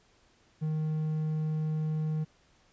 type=tone; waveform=triangle; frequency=155.56 Hz; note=D#3; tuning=in tune; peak=-26 dBFS; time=0.61-2.25 s; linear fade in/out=20 ms; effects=pink hiss -65 dBFS RMS until 2.72 s + resampled to 16000 Hz